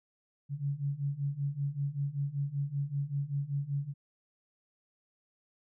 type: beating tone pair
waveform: sine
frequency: 138.59 / 143.79 Hz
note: C#3 / D3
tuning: 0 / -36 cents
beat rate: 5.2 Hz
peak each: -35 / -33 dBFS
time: 0.49-3.94 s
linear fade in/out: 50 ms
effects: none